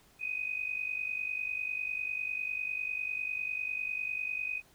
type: tone with amplitude modulation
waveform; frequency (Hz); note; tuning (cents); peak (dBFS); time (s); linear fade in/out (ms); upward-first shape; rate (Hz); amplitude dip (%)
sine; 2500; D#7; +8; -29; 0.19-4.62; 50; sine; 50; 75
effects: pink hiss -63 dBFS RMS until 4.74 s